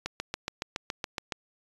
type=click train; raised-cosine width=0.2 ms; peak=-14 dBFS; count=10; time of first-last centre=0.06-1.322 s; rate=7.13 Hz; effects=resampled to 24000 Hz